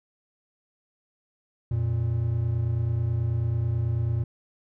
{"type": "tone pair together", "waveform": "triangle", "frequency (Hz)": [87.8, 116.98], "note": ["F2", "A#2"], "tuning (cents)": [10, 7], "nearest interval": "perfect fourth", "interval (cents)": 497, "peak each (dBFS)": [-27, -22], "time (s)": [1.71, 4.24], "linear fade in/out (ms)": 5, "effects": []}